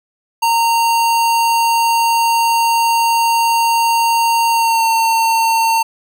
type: tone with pitch glide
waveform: square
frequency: 923 to 907.7 Hz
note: A#5 to A#5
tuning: -17 to -46 cents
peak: -12 dBFS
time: 0.42-5.83 s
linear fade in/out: 10 ms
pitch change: -29 cents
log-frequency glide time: 4.5-4.86 s
effects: none